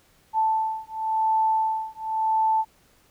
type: beating tone pair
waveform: sine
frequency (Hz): 880 / 880.93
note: A5 / A5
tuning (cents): 0 / +2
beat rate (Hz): 0.93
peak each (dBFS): -24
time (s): 0.33-2.65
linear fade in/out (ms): 50
effects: pink hiss -60 dBFS RMS until 3.1 s